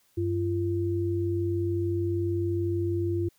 sine tone pair together, 96.2 / 342.8 Hz, G2 / F4, -32 / -32 cents, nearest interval octave + minor seventh, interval 2200 cents, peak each -28 / -27 dBFS, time 0.17-3.29 s, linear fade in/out 10 ms, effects white hiss -66 dBFS RMS until 3.38 s

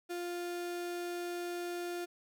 35% pulse tone, 350 Hz, F4, 4 cents sharp, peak -35 dBFS, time 0.09-2.06 s, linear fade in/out 20 ms, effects none

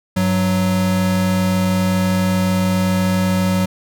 square tone pair together, 98.53 / 186 Hz, G2 / F#3, +9 / +9 cents, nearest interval major seventh, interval 1100 cents, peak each -22 / -16 dBFS, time 0.16-3.66 s, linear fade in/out 10 ms, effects none

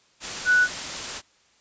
sine tone in noise, 1480 Hz, F#6, in tune, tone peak -15 dBFS, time 0.45-0.68 s, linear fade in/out 50 ms, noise white, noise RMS -31 dBFS, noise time 0.2-1.22 s, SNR +13 dB, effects white hiss -61 dBFS RMS until 1.6 s + resampled to 16000 Hz

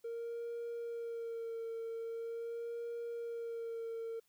triangle tone with vibrato, 462.5 Hz, A#4, 14 cents flat, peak -36 dBFS, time 0.04-4.2 s, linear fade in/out 10 ms, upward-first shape sine, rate 0.43 Hz, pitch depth 25 cents each way, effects tanh soft clip ceiling -34 dBFS + white hiss -75 dBFS RMS until 4.28 s

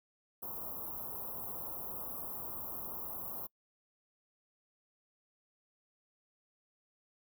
white band-stop noise, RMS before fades -42 dBFS, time 0.42-3.47 s, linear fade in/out 10 ms, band 1200 to 12000 Hz, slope 48 dB/octave, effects noise-tail reverb RT60 0.1 s tail -25 dB re dry

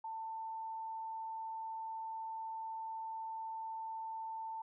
sine tone, 892 Hz, A5, 23 cents sharp, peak -40 dBFS, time 0.04-4.62 s, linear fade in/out 5 ms, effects none

